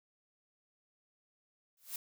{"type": "noise with exponential growth", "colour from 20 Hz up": "blue", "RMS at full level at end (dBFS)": -36, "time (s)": [1.77, 1.96], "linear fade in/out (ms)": 2, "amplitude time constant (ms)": 40, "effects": []}